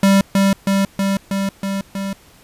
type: tone with echo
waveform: square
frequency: 196 Hz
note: G3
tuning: in tune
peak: -10 dBFS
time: 0.03-0.21 s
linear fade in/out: 2 ms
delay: 320 ms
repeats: 6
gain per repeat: -2 dB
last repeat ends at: 2.13 s
effects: pink hiss -48 dBFS RMS until 2.43 s + resampled to 32000 Hz